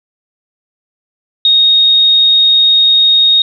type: tone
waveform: sine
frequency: 3729 Hz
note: A#7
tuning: in tune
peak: -5 dBFS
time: 1.45-3.42 s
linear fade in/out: 2 ms
effects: none